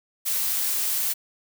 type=noise; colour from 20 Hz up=blue; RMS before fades=-25 dBFS; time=0.25-1.14 s; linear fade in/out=20 ms; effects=none